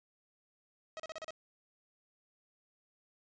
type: tone bursts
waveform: sawtooth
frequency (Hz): 637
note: D#5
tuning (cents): +41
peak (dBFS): -37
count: 6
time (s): 0.97-1.306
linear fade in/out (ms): 0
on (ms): 26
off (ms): 36
effects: resampled to 16000 Hz